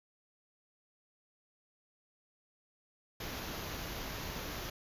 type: band-stop noise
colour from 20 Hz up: pink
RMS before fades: -41 dBFS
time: 3.2-4.7 s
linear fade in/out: 5 ms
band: 6800 to 11000 Hz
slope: 96 dB/octave
effects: resampled to 32000 Hz

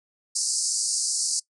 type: band-pass noise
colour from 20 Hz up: white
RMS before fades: -26 dBFS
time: 0.35-1.4 s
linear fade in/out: 10 ms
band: 4500 to 9600 Hz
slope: 96 dB/octave
effects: noise-tail reverb RT60 0.1 s tail -21 dB re dry

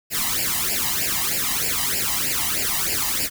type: noise with flanger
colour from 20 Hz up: white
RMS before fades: -23 dBFS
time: 0.1-3.3 s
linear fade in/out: 50 ms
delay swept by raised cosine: 0.4 to 1.04 ms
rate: 3.2 Hz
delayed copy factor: +0.9
effects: none

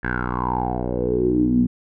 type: tone with low-pass filter sweep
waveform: 10% pulse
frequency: 61.5 Hz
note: B1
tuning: 7 cents flat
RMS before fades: -21 dBFS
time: 0.03-1.67 s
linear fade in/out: 10 ms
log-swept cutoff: 1700 to 220 Hz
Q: 9
effects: none

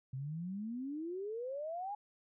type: exponential sweep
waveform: sine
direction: up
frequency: 127.1 to 841 Hz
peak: -38 dBFS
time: 0.13-1.95 s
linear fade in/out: 5 ms
effects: none

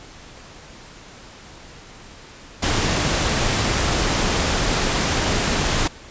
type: noise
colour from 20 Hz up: pink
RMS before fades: -20 dBFS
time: 2.62-5.88 s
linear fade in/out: 10 ms
effects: pink hiss -42 dBFS RMS until 6.1 s + resampled to 16000 Hz

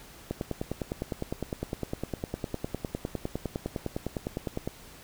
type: click train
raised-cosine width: 2 ms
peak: -17 dBFS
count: 44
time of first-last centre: 0.31-4.675 s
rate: 9.85 Hz
effects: pink hiss -50 dBFS RMS until 5.03 s

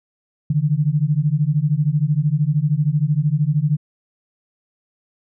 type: beating tone pair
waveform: sine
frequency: 143 / 156 Hz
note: D3 / D#3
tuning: -46 / +5 cents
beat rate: 13 Hz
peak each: -18 dBFS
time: 0.5-3.77 s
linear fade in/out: 5 ms
effects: none

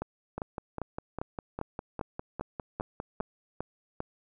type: two click trains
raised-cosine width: 1 ms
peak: -19 / -21 dBFS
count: 11 / 15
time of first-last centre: 0.02-4.004 / 0.38-3.203 s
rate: 2.51 / 4.96 Hz
effects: none

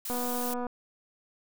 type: noise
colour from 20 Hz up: blue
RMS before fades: -36 dBFS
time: 0.05-0.54 s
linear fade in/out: 5 ms
type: click train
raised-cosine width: 1 ms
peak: -22 dBFS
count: 140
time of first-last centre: 0.1-0.667 s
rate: 245 Hz
effects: none

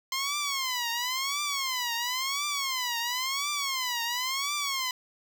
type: tone with vibrato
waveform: 10% pulse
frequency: 1046.5 Hz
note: C6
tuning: in tune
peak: -20 dBFS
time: 0.12-4.91 s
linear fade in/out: 2 ms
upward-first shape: triangle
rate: 0.96 Hz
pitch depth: 220 cents each way
effects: none

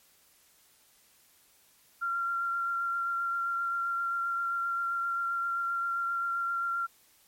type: tone with vibrato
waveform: sine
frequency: 1377 Hz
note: F6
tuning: 25 cents flat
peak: -28 dBFS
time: 2.01-6.87 s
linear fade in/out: 20 ms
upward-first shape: triangle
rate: 7.6 Hz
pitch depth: 15 cents each way
effects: white hiss -63 dBFS RMS until 7.27 s + MP3 64 kbps

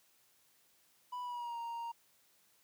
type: tone with pitch glide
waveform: triangle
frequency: 987.8 to 932.4 Hz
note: B5 to A#5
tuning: 0 to 0 cents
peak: -37 dBFS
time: 1.12-1.92 s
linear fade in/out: 10 ms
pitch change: -100 cents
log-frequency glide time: 1.22-1.58 s
effects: white hiss -70 dBFS RMS until 2.63 s + high-pass 80 Hz 12 dB/octave

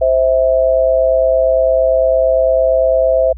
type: tone pair together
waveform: sine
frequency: 523.3 / 652.1 Hz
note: C5 / E5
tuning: 0 / -19 cents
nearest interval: major third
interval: 381 cents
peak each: -12 dBFS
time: 0.01-3.33 s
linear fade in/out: 10 ms
effects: added 60 Hz sine -27 dBFS peak until 3.37 s

